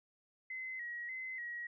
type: tone with vibrato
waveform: sine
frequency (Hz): 1975.5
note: B6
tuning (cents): 0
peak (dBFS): -40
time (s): 0.5-1.67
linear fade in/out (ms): 5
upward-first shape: square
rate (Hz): 1.7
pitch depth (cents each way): 63
effects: none